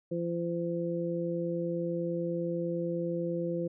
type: harmonic tone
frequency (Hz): 170.8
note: F3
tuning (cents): -38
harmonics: 1 / 2 / 3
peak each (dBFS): -34 / -34 / -34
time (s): 0.11-3.68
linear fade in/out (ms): 10
effects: none